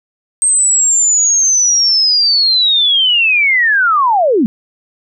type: linear sweep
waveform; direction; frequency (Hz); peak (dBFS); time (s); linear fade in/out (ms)
sine; down; 8400 to 199.3; -8; 0.42-4.46; 0
effects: none